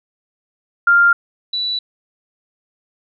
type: tone pair in turn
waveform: sine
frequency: 1396.9 / 3951 Hz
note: F6 / B7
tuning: 0 / 0 cents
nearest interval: octave + tritone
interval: 1800 cents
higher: second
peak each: -8 / -18 dBFS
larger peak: first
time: 0.87-1.13 / 1.53-1.79 s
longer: neither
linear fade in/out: 5 ms
effects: none